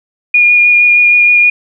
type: tone with vibrato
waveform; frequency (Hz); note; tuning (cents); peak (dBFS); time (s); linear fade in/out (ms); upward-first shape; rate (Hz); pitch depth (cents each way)
sine; 2433; D#7; -39; -4; 0.34-1.5; 5; sine; 6.4; 12
effects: none